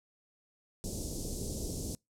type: band-stop noise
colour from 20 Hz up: pink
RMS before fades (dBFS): -37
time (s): 0.84-1.95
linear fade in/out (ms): 0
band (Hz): 490 to 5500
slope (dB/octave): 24
effects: noise-tail reverb RT60 0.2 s tail -26 dB re dry + low-pass 10000 Hz 12 dB/octave